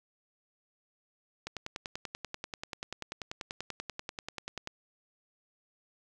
click train, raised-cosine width 0.2 ms, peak -20 dBFS, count 34, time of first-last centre 1.47-4.674 s, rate 10.3 Hz, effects none

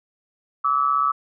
sine tone pair together, 1155.6 / 1292 Hz, D6 / E6, -28 / -35 cents, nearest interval major second, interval 193 cents, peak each -20 dBFS, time 0.64-1.12 s, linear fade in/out 10 ms, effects none

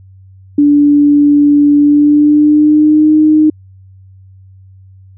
sine tone with pitch glide, 290.5 to 307.8 Hz, D4 to D#4, -19 to -19 cents, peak -4 dBFS, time 0.58-3.5 s, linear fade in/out 5 ms, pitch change +100 cents, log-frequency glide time 1.78-3.15 s, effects added 95 Hz sine -36 dBFS peak until 5.17 s

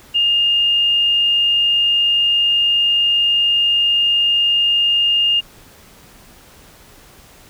sine tone, 2825 Hz, F7, 19 cents sharp, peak -12 dBFS, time 0.14-5.41 s, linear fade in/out 20 ms, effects pink hiss -45 dBFS RMS until 7.49 s

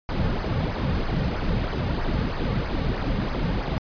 brown noise with flanger, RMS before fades -25 dBFS, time 0.09-3.78 s, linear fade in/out 0 ms, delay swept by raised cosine 0.26 to 3.06 ms, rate 3.1 Hz, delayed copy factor -0.6, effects resampled to 11025 Hz

